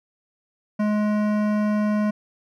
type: tone with hard clipping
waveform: sine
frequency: 210.4 Hz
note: G#3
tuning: 23 cents sharp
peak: -21 dBFS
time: 0.79-2.11 s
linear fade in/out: 10 ms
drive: 15 dB
effects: none